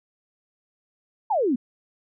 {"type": "exponential sweep", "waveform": "sine", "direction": "down", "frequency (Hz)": [939, 226.1], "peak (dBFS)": -19, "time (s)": [1.3, 1.56], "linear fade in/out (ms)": 10, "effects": []}